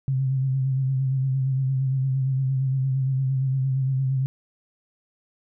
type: tone with vibrato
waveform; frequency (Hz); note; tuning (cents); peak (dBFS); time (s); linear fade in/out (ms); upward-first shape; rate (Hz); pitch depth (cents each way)
sine; 132.8; C3; +26; -20; 0.08-4.26; 0; sine; 8.7; 39
effects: none